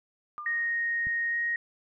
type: tone with exponential decay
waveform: sine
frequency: 1200 Hz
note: D6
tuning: 37 cents sharp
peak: -33 dBFS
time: 0.38-0.83 s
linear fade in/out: 0 ms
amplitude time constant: 96 ms
type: tone with pitch glide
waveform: sine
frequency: 1864.7 to 1875.5 Hz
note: A#6 to A#6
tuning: 0 to +10 cents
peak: -26 dBFS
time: 0.46-1.56 s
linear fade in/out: 2 ms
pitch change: +10 cents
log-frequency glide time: 1.3-1.36 s
type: click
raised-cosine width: 5 ms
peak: -31 dBFS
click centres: 1.07 s
effects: none